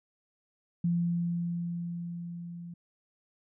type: tone with level ramp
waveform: sine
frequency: 171.9 Hz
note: F3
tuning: 27 cents flat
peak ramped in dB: -24 to -40 dBFS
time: 0.84-2.74 s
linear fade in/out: 5 ms
effects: none